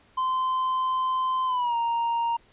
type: tone with pitch glide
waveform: triangle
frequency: 1034 to 931.9 Hz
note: C6 to A#5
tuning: -21 to -1 cents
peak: -21 dBFS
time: 0.17-2.37 s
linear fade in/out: 10 ms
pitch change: -180 cents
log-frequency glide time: 1.46-1.76 s
effects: pink hiss -59 dBFS RMS until 2.52 s + resampled to 8000 Hz